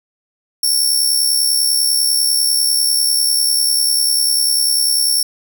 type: tone with amplitude modulation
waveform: 20% pulse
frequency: 5460 Hz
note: F8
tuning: 40 cents flat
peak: -5 dBFS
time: 0.63-5.23 s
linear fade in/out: 5 ms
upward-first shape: sine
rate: 70.1 Hz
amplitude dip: 50%
effects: none